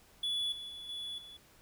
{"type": "tone with level steps", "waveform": "triangle", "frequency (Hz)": 3423, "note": "A7", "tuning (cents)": -48, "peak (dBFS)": [-30, -40, -42, -37, -47], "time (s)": [0.23, 1.37], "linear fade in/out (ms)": 5, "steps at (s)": [0.52, 0.69, 0.89, 1.18], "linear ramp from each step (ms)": 2, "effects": ["pink hiss -62 dBFS RMS until 1.61 s"]}